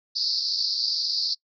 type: band-pass noise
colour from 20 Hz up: pink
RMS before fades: -26 dBFS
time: 0.15-1.35 s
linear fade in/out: 20 ms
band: 4300 to 5100 Hz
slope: 96 dB/octave
effects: noise-tail reverb RT60 0.1 s tail -26 dB re dry